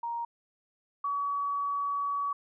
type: tone pair in turn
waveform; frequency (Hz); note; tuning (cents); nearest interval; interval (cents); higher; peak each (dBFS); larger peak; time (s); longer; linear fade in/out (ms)
sine; 937 / 1134.7; A#5 / C#6; +9 / +40; minor third; 331; second; -31 / -28; second; 0.03-0.25 / 1.04-2.33; second; 5
effects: none